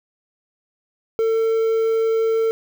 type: tone with quantisation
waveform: triangle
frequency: 449 Hz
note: A4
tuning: 35 cents sharp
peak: -14 dBFS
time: 1.19-2.51 s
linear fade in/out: 0 ms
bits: 7
effects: none